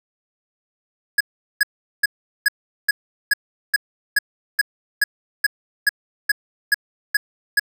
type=tone bursts; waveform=square; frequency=1674 Hz; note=G#6; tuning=13 cents sharp; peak=-13 dBFS; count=16; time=1.18-7.596 s; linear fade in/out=5 ms; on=26 ms; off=400 ms; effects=none